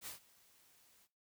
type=noise with ADSR envelope; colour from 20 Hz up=white; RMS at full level=-45 dBFS; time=0.01-1.08 s; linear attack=60 ms; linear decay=120 ms; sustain=-23 dB; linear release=43 ms; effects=noise-tail reverb RT60 0.3 s tail -18 dB re dry